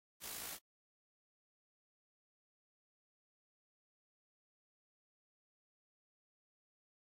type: noise with amplitude modulation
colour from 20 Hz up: white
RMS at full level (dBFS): -44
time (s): 0.2-0.59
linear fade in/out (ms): 50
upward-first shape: sine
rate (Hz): 55.6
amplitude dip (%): 45
effects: AAC 48 kbps